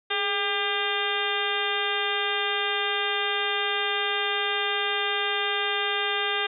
harmonic tone with a mistuned harmonic, 400.3 Hz, G4, 36 cents sharp, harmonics 1 / 2 / 3 / 4 / 5 / 6 / 7 / 8 / 9, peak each -32 / -33 / -33 / -31 / -33 / -35 / -33 / -33 / -32 dBFS, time 0.1-6.47 s, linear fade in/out 10 ms, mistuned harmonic 1, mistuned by +72 cents, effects none

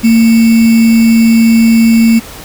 sine tone with sample-and-hold, 227.7 Hz, A#3, 40 cents flat, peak -3 dBFS, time 0.03-2.2 s, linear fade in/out 20 ms, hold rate 2450 Hz, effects pink hiss -29 dBFS RMS until 2.44 s

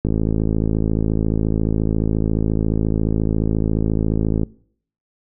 click train, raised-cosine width 3 ms, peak -6 dBFS, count 239, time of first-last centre 0.05-4.433 s, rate 54.3 Hz, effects noise-tail reverb RT60 0.6 s tail -23 dB re dry

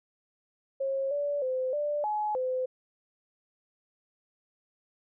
sine tone with pitch steps, 541 / 577 / 515 / 589 / 846 / 512 Hz, C#5 / D5 / C5 / D5 / G#5 / C5, -42 / -31 / -28 / +5 / +32 / -38 cents, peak -27 dBFS, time 0.8-2.66 s, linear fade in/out 10 ms, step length 310 ms, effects none

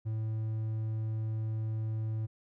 triangle tone, 110 Hz, A2, in tune, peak -29 dBFS, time 0.05-2.27 s, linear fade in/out 20 ms, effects none

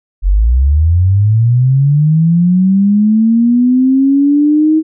sine linear sweep, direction up, 42.85 to 318.3 Hz, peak -6 dBFS, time 0.22-4.83 s, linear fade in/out 50 ms, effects none

